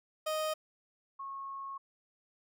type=tone pair in turn; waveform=30% pulse / sine; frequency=622.3 / 1093 Hz; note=D#5 / C#6; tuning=0 / -25 cents; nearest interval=minor seventh; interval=975 cents; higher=second; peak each=-29 / -39 dBFS; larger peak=first; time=0.26-0.54 / 1.19-1.78 s; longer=second; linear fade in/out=10 ms; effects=none